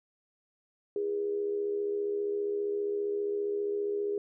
sine tone with amplitude modulation, 408.9 Hz, G#4, 27 cents flat, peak -26 dBFS, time 0.96-4.18 s, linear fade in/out 2 ms, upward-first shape sine, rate 75 Hz, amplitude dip 55%, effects none

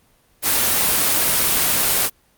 white noise, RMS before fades -17 dBFS, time 0.42-2.1 s, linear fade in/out 50 ms, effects pink hiss -58 dBFS RMS until 2.37 s + Opus 24 kbps

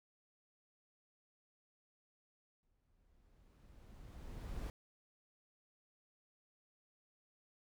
brown noise with exponential growth, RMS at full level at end -41 dBFS, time 2.63-4.7 s, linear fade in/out 0 ms, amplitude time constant 450 ms, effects none

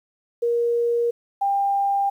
sine tone pair in turn, 472.1 / 796.3 Hz, A#4 / G5, +22 / +27 cents, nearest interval major sixth, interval 905 cents, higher second, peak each -18 dBFS, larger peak neither, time 0.42-1.11 / 1.41-2.1 s, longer neither, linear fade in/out 10 ms, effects 9-bit

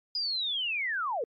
sine linear sweep, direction down, 4981 to 420 Hz, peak -28 dBFS, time 0.15-1.24 s, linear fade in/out 2 ms, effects MP3 32 kbps

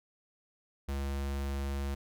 square tone, 69.3 Hz, C#2, in tune, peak -33 dBFS, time 0.88-1.95 s, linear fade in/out 10 ms, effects none

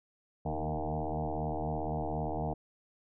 sine tone with frequency modulation, 308 Hz, D#4, 17 cents flat, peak -31 dBFS, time 0.45-2.54 s, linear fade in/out 10 ms, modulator 77.5 Hz, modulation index 6.6, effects none

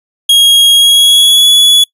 45% pulse tone with pitch glide, 3281 to 3397 Hz, G#7 to G#7, -22 to +38 cents, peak -3 dBFS, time 0.29-1.84 s, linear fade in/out 5 ms, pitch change +60 cents, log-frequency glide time 0.74-1.48 s, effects noise-tail reverb RT60 0.1 s tail -24 dB re dry + resampled to 32000 Hz

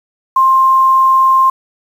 sine tone with quantisation, 1056 Hz, C6, 16 cents sharp, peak -6 dBFS, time 0.36-1.5 s, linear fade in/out 5 ms, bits 6, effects none

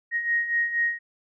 sine beating tone pair, 1872 / 1876.2 Hz, A#6 / A#6, +7 / +11 cents, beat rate 4.2 Hz, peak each -29 / -23 dBFS, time 0.11-0.99 s, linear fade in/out 50 ms, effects none

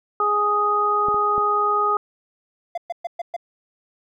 harmonic tone, 415.3 Hz, G#4, in tune, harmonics 1 / 2 / 3, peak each -25 / -26 / -18 dBFS, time 0.2-1.97 s, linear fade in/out 2 ms
clicks, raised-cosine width 2 ms, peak -18 / -23 / -19 dBFS, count 3, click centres 1.085 / 1.144 / 1.38 s
triangle tone bursts, 690 Hz, F5, 21 cents flat, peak -21 dBFS, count 5, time 2.75-3.365 s, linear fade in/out 5 ms, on 27 ms, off 120 ms
effects none

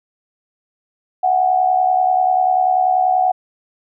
sine tone with amplitude modulation, 740 Hz, F#5, in tune, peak -9 dBFS, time 1.23-3.32 s, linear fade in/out 10 ms, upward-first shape sine, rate 70.3 Hz, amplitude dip 65%, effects none

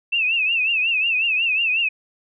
sine tone with vibrato, 2637 Hz, E7, in tune, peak -17 dBFS, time 0.12-1.89 s, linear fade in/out 10 ms, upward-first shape triangle, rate 5.5 Hz, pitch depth 130 cents each way, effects none

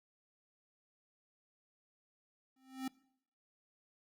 square tone with exponential growth, 262.6 Hz, C4, 6 cents sharp, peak -35 dBFS, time 2.56-2.88 s, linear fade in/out 5 ms, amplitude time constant 68 ms, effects noise-tail reverb RT60 0.7 s tail -23 dB re dry + Opus 48 kbps

